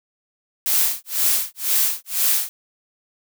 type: noise with tremolo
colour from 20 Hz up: blue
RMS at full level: -17 dBFS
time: 0.66-2.49 s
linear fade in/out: 0 ms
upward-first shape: sine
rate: 2 Hz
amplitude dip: 100%
effects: none